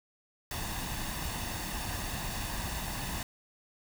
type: noise with comb filter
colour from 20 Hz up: pink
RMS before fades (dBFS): -36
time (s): 0.51-3.23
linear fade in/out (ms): 2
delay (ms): 1.1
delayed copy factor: +0.55
effects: none